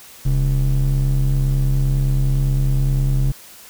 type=ring-modulated tone; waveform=triangle; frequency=83.9 Hz; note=E2; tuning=31 cents sharp; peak=-9 dBFS; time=0.25-3.32 s; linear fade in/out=10 ms; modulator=49 Hz; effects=white hiss -42 dBFS RMS until 3.69 s